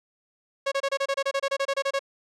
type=tone bursts; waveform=sawtooth; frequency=550 Hz; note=C#5; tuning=14 cents flat; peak=-19 dBFS; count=16; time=0.66-1.993 s; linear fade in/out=10 ms; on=58 ms; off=27 ms; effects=low-pass 6000 Hz 12 dB/octave